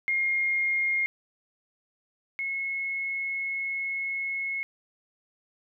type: tone pair in turn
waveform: sine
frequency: 2133 / 2179 Hz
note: C7 / C#7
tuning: +33 / -30 cents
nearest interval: unison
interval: 37 cents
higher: second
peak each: -23 / -28 dBFS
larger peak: first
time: 0.08-1.06 / 2.39-4.63 s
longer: second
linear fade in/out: 0 ms
effects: none